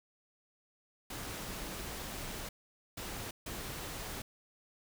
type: noise bursts at uneven times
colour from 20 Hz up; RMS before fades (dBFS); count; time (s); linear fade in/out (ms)
pink; -42; 3; 1.1-2.49 / 2.97-3.31 / 3.46-4.22; 5
effects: none